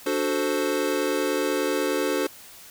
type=chord; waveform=square; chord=D dominant seventh; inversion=none; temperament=equal; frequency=293.7 / 370 / 440 / 523.3 Hz; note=D4 / F#4 / A4 / C5; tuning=0 / 0 / 0 / 0 cents; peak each=-29 dBFS; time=0.06-2.27 s; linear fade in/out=5 ms; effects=white hiss -46 dBFS RMS until 2.7 s